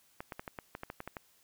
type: clicks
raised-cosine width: 0.5 ms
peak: -25 dBFS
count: 11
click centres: 0.205 / 0.322 / 0.395 / 0.478 / 0.588 / 0.751 / 0.834 / 0.901 / 1.004 / 1.076 / 1.168 s
effects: white hiss -67 dBFS RMS until 1.43 s